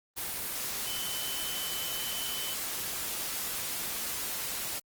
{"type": "tone in noise", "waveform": "sine", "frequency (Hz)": 3040, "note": "F#7", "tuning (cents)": 46, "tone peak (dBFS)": -38, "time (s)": [0.86, 2.55], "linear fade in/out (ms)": 20, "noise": "white", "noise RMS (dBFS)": -35, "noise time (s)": [0.16, 4.8], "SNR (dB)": -6, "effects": ["Opus 24 kbps"]}